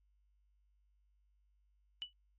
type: tone with exponential decay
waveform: sine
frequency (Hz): 2960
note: F#7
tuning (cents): 0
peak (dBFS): -35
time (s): 2.02-2.13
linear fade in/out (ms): 0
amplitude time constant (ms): 22
effects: added 50 Hz sine -70 dBFS peak until 2.38 s + MP3 32 kbps